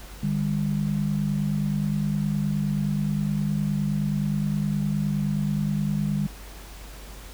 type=tone pair together; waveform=sine; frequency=151.1 / 200.7 Hz; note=D3 / G3; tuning=+50 / +41 cents; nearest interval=perfect fourth; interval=491 cents; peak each=-25 / -25 dBFS; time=0.23-6.27 s; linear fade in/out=5 ms; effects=added 49 Hz sine -40 dBFS peak until 7.33 s + pink hiss -45 dBFS RMS until 7.33 s

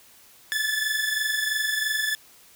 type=tone pair together; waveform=sawtooth; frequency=1723 / 1746 Hz; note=A6 / A6; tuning=-37 / -14 cents; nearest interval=unison; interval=23 cents; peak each=-23 dBFS; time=0.52-2.15 s; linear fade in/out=0 ms; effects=white hiss -53 dBFS RMS until 2.55 s

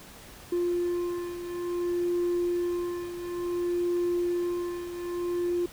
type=beating tone pair; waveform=triangle; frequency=350.2 / 350.77 Hz; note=F4 / F4; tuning=+5 / +8 cents; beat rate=0.57 Hz; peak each=-25 / -30 dBFS; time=0.52-5.66 s; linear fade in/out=5 ms; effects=tanh soft clip ceiling -19 dBFS + pink hiss -48 dBFS RMS until 5.72 s

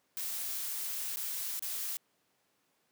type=noise with dropouts; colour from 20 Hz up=blue; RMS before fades=-37 dBFS; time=0.17-1.97 s; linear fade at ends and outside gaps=0 ms; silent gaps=1.16-1.17 / 1.594-1.624 s; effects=pink hiss -74 dBFS RMS until 2.91 s + high-pass 200 Hz 12 dB/octave

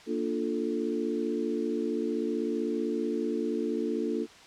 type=chord; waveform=sine; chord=Bb major seventh; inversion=none; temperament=equal; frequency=233.1 / 293.7 / 349.2 / 440 Hz; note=Bb3 / D4 / F4 / A4; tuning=0 / 0 / 0 / 0 cents; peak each=-33 dBFS; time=0.06-4.27 s; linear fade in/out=50 ms; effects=white hiss -51 dBFS RMS until 4.46 s + low-pass 5000 Hz 12 dB/octave

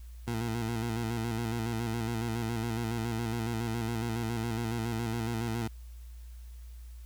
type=tone with vibrato; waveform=20% pulse; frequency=114.9 Hz; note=A#2; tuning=25 cents flat; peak=-26 dBFS; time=0.27-5.68 s; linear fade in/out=10 ms; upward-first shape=square; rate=7.2 Hz; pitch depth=51 cents each way; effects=added 59 Hz sine -43 dBFS peak until 7.05 s + white hiss -63 dBFS RMS until 7.05 s

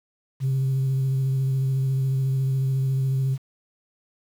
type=tone with vibrato; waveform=sine; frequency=133.4 Hz; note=C3; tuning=34 cents sharp; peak=-18 dBFS; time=0.4-3.38 s; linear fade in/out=50 ms; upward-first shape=square; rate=14 Hz; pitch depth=16 cents each way; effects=tanh soft clip ceiling -18 dBFS + 8-bit

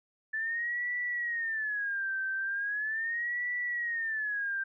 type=tone with vibrato; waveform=sine; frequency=1745 Hz; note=A6; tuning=15 cents flat; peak=-30 dBFS; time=0.33-4.64 s; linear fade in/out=10 ms; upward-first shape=sine; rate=0.39 Hz; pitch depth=200 cents each way; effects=none

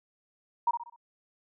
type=tone with echo; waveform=sine; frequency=944 Hz; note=A#5; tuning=22 cents sharp; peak=-21 dBFS; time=0.67-0.71 s; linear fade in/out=5 ms; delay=63 ms; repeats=4; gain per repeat=-8 dB; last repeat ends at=0.962 s; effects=none

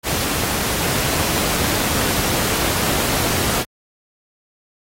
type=noise with amplitude modulation; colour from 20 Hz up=pink; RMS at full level=-18 dBFS; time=0.03-3.65 s; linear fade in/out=50 ms; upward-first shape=sine; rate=245 Hz; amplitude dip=40%; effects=high-pass 60 Hz 12 dB/octave + AAC 48 kbps

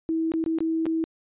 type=tone with dropouts; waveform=sine; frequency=324.1 Hz; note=E4; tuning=29 cents flat; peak=-22 dBFS; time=0.09-1.04 s; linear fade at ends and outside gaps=0 ms; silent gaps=0.319-0.338 / 0.44-0.462 / 0.586-0.605 / 0.856-0.865 s; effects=resampled to 8000 Hz

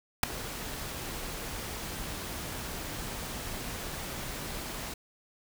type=noise with ADSR envelope; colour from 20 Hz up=pink; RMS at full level=-17 dBFS; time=0.23-4.94 s; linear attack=4 ms; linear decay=6 ms; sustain=-21 dB; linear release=6 ms; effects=none

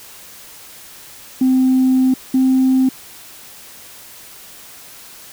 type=tone pair in turn; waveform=sine; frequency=259.1 / 260.9 Hz; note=C4 / C4; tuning=-17 / -5 cents; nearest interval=unison; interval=12 cents; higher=second; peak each=-9 dBFS; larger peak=neither; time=1.41-2.14 / 2.34-2.89 s; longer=first; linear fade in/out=5 ms; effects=tanh soft clip ceiling -7 dBFS + white hiss -39 dBFS RMS until 5.32 s

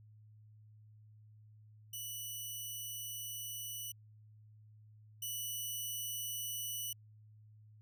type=tone pair in turn; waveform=5% pulse; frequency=2960 / 2960 Hz; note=F#7 / F#7; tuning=0 / 0 cents; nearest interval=unison; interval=0 cents; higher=neither; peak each=-33 / -30 dBFS; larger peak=second; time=1.93-3.92 / 5.22-6.93 s; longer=first; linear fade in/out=5 ms; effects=added 107 Hz sine -57 dBFS peak until 7.81 s

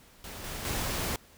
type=noise with level steps; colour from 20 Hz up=pink; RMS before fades=-42 / -38 / -32 dBFS; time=0.24-1.16 s; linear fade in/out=2 ms; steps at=0.44 / 0.65 s; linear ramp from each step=2 ms; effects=pink hiss -57 dBFS RMS until 1.37 s

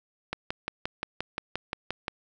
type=click train; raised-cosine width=0.3 ms; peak=-14 dBFS; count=11; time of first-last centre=0.33-2.081 s; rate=5.71 Hz; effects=none

